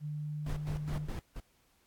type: tone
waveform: sine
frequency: 149.9 Hz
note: D3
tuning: 36 cents sharp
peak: -35 dBFS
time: 0-1.09 s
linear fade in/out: 50 ms
type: noise with tremolo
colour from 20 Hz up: brown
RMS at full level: -38 dBFS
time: 0.46-1.2 s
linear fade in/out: 5 ms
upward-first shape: square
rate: 4.8 Hz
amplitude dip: 75%
type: noise bursts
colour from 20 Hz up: brown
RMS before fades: -39 dBFS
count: 3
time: 0.49-1.402 s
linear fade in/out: 5 ms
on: 44 ms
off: 390 ms
effects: pink hiss -70 dBFS RMS until 1.86 s + AAC 64 kbps